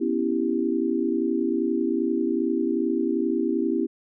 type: chord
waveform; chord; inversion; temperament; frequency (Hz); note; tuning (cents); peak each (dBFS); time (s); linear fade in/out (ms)
sine; C# half-diminished seventh; third; equal; 246.9 / 277.2 / 329.6 / 392; B3 / C#4 / E4 / G4; 0 / 0 / 0 / 0; -27 / -28 / -25 / -28; 0-3.87; 20
effects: none